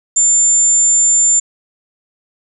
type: tone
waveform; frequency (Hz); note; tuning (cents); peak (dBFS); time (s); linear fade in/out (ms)
sine; 7200; A8; +39; -8; 0.16-1.4; 10
effects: none